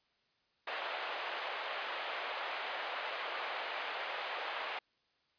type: band-pass noise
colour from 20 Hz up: pink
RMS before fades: -40 dBFS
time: 0.67-4.79 s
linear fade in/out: 5 ms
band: 560 to 3400 Hz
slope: 24 dB/octave
effects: white hiss -75 dBFS RMS until 5.38 s + resampled to 11025 Hz